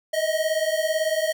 square beating tone pair, 622.3 / 640.3 Hz, D#5 / D#5, 0 / +49 cents, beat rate 18 Hz, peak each -25 dBFS, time 0.13-1.33 s, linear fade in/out 10 ms, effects none

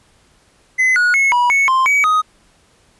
triangle tone with pitch steps, 2033 / 1455 / 2184 / 972 / 2209 / 1047 / 2270 / 1252 Hz, B6 / F#6 / C#7 / B5 / C#7 / C6 / C#7 / D#6, +50 / -29 / -26 / -28 / -7 / +1 / +41 / +10 cents, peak -9 dBFS, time 0.78-2.22 s, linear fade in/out 20 ms, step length 180 ms, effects pink hiss -54 dBFS RMS until 2.99 s + resampled to 24000 Hz

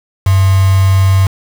sine tone with quantisation, 95.9 Hz, G2, 37 cents flat, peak -6 dBFS, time 0.26-1.27 s, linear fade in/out 5 ms, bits 3, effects none

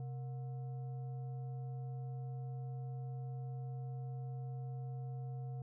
sine tone with frequency modulation, 130 Hz, C3, 11 cents flat, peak -40 dBFS, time 0-5.62 s, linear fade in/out 2 ms, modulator 595 Hz, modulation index 0.29, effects none

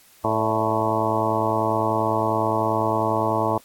harmonic tone with a mistuned harmonic, 110 Hz, A2, in tune, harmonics 1 / 2 / 3 / 4 / 5 / 6 / 7 / 8 / 9 / 10, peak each -29 / -31 / -28 / -29 / -29 / -26 / -32 / -26 / -28 / -29 dBFS, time 0.24-3.58 s, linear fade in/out 5 ms, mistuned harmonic 5, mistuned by +53 cents, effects white hiss -53 dBFS RMS until 3.64 s + AAC 64 kbps

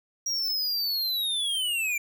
square linear sweep, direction down, 5700 to 2330 Hz, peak -26 dBFS, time 0.26-1.98 s, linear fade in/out 5 ms, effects none

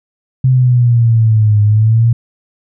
sine exponential two-way sweep, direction down then up, 130.81 to 103.83 to 118.1 Hz, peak -6 dBFS, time 0.44-2.13 s, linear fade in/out 5 ms, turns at 1.62 s, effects none

